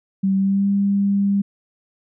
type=tone with pitch glide; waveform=sine; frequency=193.2 to 199.44 Hz; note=G3 to G3; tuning=-25 to +30 cents; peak=-15 dBFS; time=0.23-1.42 s; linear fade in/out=10 ms; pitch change=+55 cents; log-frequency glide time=0.37-0.68 s; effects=none